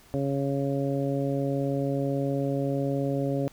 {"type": "harmonic tone", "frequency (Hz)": 138.59, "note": "C#3", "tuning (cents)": 0, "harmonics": [1, 2, 3, 4, 5], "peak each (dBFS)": [-29, -29, -33, -31, -40], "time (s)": [0.14, 3.48], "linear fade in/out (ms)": 0, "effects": ["pink hiss -55 dBFS RMS until 3.52 s"]}